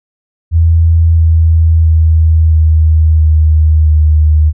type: tone with pitch steps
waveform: sine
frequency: 82.41 / 81.28 / 80.16 / 79.05 / 77.96 / 76.89 Hz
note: E2 / E2 / E2 / D#2 / D#2 / D#2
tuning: 0 / -24 / -48 / +28 / +4 / -20 cents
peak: -4 dBFS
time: 0.51-4.53 s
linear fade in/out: 50 ms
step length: 670 ms
effects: none